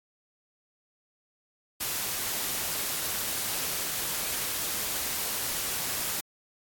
white noise, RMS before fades -31 dBFS, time 1.8-6.21 s, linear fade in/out 10 ms, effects AAC 64 kbps

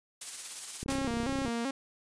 blue noise with tremolo, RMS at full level -36 dBFS, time 0.21-0.84 s, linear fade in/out 5 ms, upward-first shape sine, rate 17 Hz, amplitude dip 35%
click train, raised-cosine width 3 ms, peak -25 dBFS, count 22, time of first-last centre 0.83-1.48 s, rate 32.3 Hz
sawtooth tone with vibrato, 251.8 Hz, B3, 34 cents sharp, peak -27 dBFS, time 0.88-1.71 s, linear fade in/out 5 ms, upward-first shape square, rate 2.6 Hz, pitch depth 130 cents each way
white noise with exponential decay, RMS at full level -34 dBFS, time 0.9-1.14 s, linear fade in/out 1 ms, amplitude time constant 51 ms
effects resampled to 22050 Hz

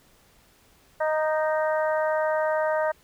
harmonic tone with a mistuned harmonic, 311.1 Hz, D#4, in tune, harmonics 2 / 3 / 4 / 5 / 6, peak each -23 / -29 / -34 / -33 / -36 dBFS, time 1-2.92 s, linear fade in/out 10 ms, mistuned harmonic 4, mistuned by -16 cents, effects pink hiss -59 dBFS RMS until 3.03 s

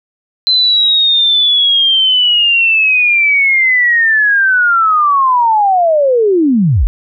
sine linear sweep, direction down, 4077 to 34.65 Hz, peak -7 dBFS, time 0.47-6.87 s, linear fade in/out 0 ms, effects none

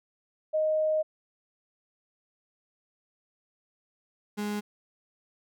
sine / 35% pulse tone pair in turn, 622.3 / 207.7 Hz, D#5 / G#3, 0 / 0 cents, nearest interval octave + perfect fifth, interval 1900 cents, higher first, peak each -23 / -28 dBFS, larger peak first, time 0.53-1.03 / 4.37-4.61 s, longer first, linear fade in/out 20 ms, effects none

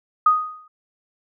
sine tone with exponential decay, 1244.5 Hz, D#6, in tune, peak -9 dBFS, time 0.26-0.68 s, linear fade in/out 5 ms, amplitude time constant 90 ms, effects none

